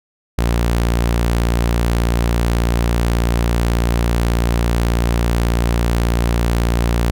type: tone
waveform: sawtooth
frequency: 58.27 Hz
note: A#1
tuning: in tune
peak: -10 dBFS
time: 0.38-7.11 s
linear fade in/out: 5 ms
effects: none